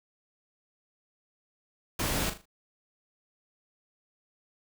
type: noise with echo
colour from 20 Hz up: pink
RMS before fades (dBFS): -30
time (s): 1.99-2.3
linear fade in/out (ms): 5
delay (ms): 39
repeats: 4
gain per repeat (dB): -9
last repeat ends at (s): 2.456
effects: none